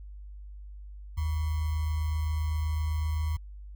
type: tone with sample-and-hold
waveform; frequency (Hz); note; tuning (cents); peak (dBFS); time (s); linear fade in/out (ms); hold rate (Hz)
sine; 77.78; D#2; 0; -26; 1.17-3.37; 10; 1050
effects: added 50 Hz sine -41 dBFS peak until 3.75 s